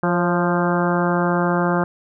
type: harmonic tone with a mistuned harmonic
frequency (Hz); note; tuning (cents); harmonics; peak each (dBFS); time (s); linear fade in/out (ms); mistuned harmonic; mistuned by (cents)
174.61; F3; 0; 1 / 2 / 3 / 4 / 5 / 6 / 7 / 8 / 9; -20 / -23 / -25 / -26 / -27 / -28 / -28 / -29 / -30; 0.03-1.84; 2; 3; +38
effects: none